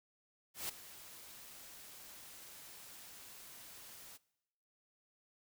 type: noise with ADSR envelope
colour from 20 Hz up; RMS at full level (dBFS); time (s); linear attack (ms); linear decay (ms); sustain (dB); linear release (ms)
white; -39; 0.54-4.18; 150; 8; -15; 24
effects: noise-tail reverb RT60 0.9 s tail -22 dB re dry